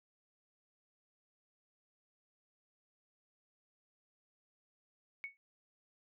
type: tone with exponential decay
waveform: sine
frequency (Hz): 2220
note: C#7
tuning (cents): +2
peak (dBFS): -36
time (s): 5.24-5.37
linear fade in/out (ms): 0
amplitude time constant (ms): 27
effects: none